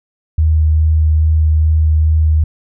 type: tone with vibrato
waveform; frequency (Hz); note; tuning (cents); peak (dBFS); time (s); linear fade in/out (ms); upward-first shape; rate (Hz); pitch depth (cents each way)
sine; 78.2; D#2; +9; -8; 0.38-2.44; 5; sine; 2.4; 11
effects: none